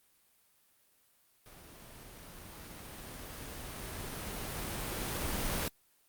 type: noise with level ramp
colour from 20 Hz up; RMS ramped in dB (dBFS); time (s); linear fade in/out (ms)
pink; -54 to -33; 1.46-5.68; 0
effects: white hiss -69 dBFS RMS until 6.08 s + Opus 32 kbps